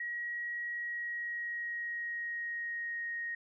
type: tone with pitch glide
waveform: sine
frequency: 1905 to 1870.1 Hz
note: A#6 to A#6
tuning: +37 to +5 cents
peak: -35 dBFS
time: 0-3.35 s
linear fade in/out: 5 ms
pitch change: -32 cents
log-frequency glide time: 0.68-3.08 s
effects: none